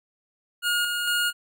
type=tone with tremolo; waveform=25% pulse; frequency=1430 Hz; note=F6; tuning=41 cents sharp; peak=-18 dBFS; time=0.62-1.33 s; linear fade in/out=50 ms; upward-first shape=square; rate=2.2 Hz; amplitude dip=35%; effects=none